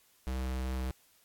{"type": "tone", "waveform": "square", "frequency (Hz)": 64.5, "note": "C2", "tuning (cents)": -24, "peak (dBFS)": -33, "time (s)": [0.27, 0.91], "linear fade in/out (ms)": 0, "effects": ["white hiss -66 dBFS RMS until 1.24 s", "AAC 64 kbps"]}